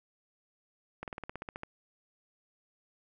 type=slowing click train; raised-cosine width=0.5 ms; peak=-24 dBFS; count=11; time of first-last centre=1.03-1.634 s; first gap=48 ms; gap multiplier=1.05; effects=none